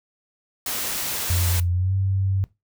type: noise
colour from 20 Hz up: white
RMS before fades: -27 dBFS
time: 0.66-1.6 s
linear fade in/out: 2 ms
type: tone with pitch glide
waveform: sine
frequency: 87.9 to 96.41 Hz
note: F2 to G2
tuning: +12 to -28 cents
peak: -19 dBFS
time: 1.3-2.44 s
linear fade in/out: 0 ms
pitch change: +160 cents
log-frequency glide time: 1.71-1.94 s
effects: noise-tail reverb RT60 0.2 s tail -18 dB re dry